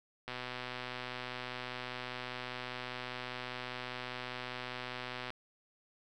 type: click train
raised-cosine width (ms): 0.3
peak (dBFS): -24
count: 629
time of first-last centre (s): 0.28-5.304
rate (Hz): 125
effects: none